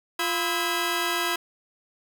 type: tone cluster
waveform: 20% pulse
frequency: 348.1 / 996 / 1296 / 1630 Hz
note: F4 / B5 / E6 / G#6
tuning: -6 / +14 / -30 / -33 cents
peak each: -25 dBFS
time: 0.19-1.36 s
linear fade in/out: 5 ms
effects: none